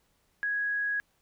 sine tone, 1661.2 Hz, G#6, in tune, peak -27 dBFS, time 0.43-1 s, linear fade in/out 0 ms, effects pink hiss -71 dBFS RMS until 1.21 s

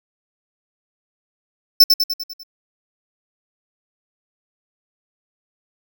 square tone with echo, 5300 Hz, E8, 9 cents sharp, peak -5 dBFS, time 1.8-1.84 s, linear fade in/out 5 ms, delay 99 ms, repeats 6, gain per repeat -5 dB, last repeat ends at 2.434 s, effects none

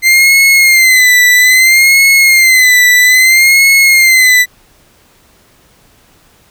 40% pulse tone with vibrato, 2075 Hz, C7, 15 cents flat, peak -3 dBFS, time 0.02-4.46 s, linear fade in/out 50 ms, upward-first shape sine, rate 0.61 Hz, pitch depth 86 cents each way, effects pink hiss -47 dBFS RMS until 6.5 s

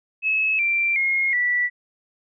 sine tone with pitch steps, 2585 / 2357 / 2149 / 1959.1 Hz, E7 / D7 / C7 / B6, -34 / +6 / +46 / -14 cents, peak -18 dBFS, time 0.22-1.7 s, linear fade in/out 50 ms, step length 370 ms, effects none

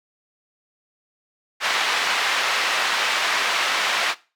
pink band-pass noise, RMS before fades -22 dBFS, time 1.6-4.15 s, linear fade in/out 50 ms, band 1100 to 3800 Hz, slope 12 dB/octave, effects noise-tail reverb RT60 0.3 s tail -18 dB re dry

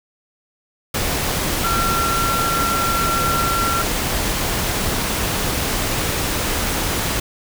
sine tone in noise, 1363 Hz, F6, 43 cents flat, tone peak -19 dBFS, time 1.64-3.82 s, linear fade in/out 5 ms, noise pink, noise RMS -21 dBFS, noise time 0.94-7.2 s, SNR -1 dB, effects none

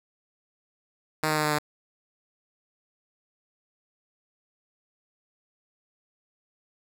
5% pulse tone with pitch steps, 155.56 / 154.04 / 152.53 / 151.04 / 149.57 Hz, D#3 / D#3 / D#3 / D3 / D3, 0 / -17 / -34 / +49 / +32 cents, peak -12 dBFS, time 1.23-1.585 s, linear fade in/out 2 ms, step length 71 ms, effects none

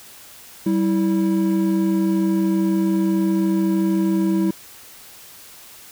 triangle tone pair together, 192.7 / 325.9 Hz, G3 / E4, -29 / -20 cents, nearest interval major sixth, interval 909 cents, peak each -17 dBFS, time 0.66-4.51 s, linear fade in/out 5 ms, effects white hiss -43 dBFS RMS until 5.91 s

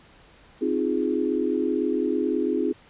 sine chord, F minor seventh, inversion second, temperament equal, 261.6 / 311.1 / 349.2 / 415.3 Hz, C4 / Eb4 / F4 / Ab4, 0 / 0 / 0 / 0 cents, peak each -27 dBFS, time 0.61-2.73 s, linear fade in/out 10 ms, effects pink hiss -53 dBFS RMS until 2.89 s + resampled to 8000 Hz

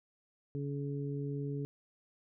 harmonic tone, 141.7 Hz, C#3, 38 cents sharp, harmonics 1 / 2 / 3, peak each -36 / -41 / -42 dBFS, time 0.55-1.65 s, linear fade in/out 0 ms, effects none

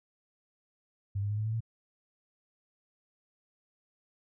sine tone with pitch steps, 99.5 / 102.12 / 104.81 / 107.57 / 110.4 / 113.31 Hz, G2 / G#2 / G#2 / A2 / A2 / A#2, +26 / -29 / +16 / -39 / +6 / -49 cents, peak -29 dBFS, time 1.15-1.606 s, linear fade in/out 10 ms, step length 76 ms, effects none

